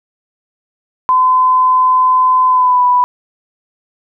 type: tone with pitch glide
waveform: sine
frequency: 1020 to 989.2 Hz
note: C6 to B5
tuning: -44 to +3 cents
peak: -7 dBFS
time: 1.09-3.04 s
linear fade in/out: 0 ms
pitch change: -53 cents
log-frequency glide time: 2.47-2.84 s
effects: none